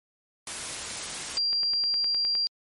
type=noise; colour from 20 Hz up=white; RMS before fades=-34 dBFS; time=0.47-1.38 s; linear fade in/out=2 ms
type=tone; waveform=sine; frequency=4750 Hz; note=D8; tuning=19 cents sharp; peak=-23 dBFS; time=1.37-2.47 s; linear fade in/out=0 ms
type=click train; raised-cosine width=0.3 ms; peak=-25 dBFS; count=9; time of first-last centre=1.53-2.352 s; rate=9.73 Hz
effects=MP3 48 kbps